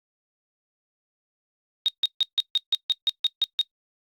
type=tone bursts; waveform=sine; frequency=3729 Hz; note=A#7; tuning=in tune; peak=-17 dBFS; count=11; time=1.86-3.613 s; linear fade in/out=0 ms; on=23 ms; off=150 ms; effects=noise-tail reverb RT60 0.1 s tail -22 dB re dry + Opus 48 kbps